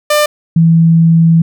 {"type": "tone pair in turn", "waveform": ["sawtooth", "sine"], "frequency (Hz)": [597, 164.89], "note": ["D5", "E3"], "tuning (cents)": [28, 1], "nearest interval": "octave + minor seventh", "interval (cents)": 2227, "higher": "first", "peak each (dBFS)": -4, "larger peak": "neither", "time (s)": [[0.1, 0.26], [0.56, 1.42]], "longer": "second", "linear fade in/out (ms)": 5, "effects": []}